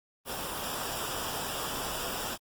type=noise with comb filter; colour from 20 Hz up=pink; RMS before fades=-35 dBFS; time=0.25-2.38 s; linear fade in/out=50 ms; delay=0.47 ms; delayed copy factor=-0.65; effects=Opus 24 kbps